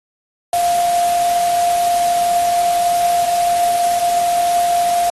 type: tone in noise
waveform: sine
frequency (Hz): 698.5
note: F5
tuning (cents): 0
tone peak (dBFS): -13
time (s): 0.53-5.1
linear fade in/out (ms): 2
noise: white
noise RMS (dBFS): -26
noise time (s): 0.53-5.1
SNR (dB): +10
effects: AAC 32 kbps